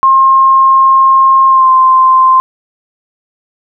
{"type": "tone with pitch glide", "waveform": "sine", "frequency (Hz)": [1067, 1043.2], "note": ["C6", "C6"], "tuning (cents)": [34, -5], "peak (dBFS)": -3, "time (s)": [0.03, 2.4], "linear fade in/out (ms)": 0, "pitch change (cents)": -39, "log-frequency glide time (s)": [1.47, 1.7], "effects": []}